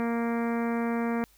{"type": "harmonic tone", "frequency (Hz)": 233.1, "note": "A#3", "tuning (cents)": 0, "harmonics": [1, 2, 3, 4, 5, 6, 7, 8, 9, 10], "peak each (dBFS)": [-27, -33, -37, -39, -41, -43, -44, -45, -46, -47], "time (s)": [0, 1.24], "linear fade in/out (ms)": 0, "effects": ["added 50 Hz sine -62 dBFS peak until 1.37 s", "white hiss -62 dBFS RMS until 1.37 s"]}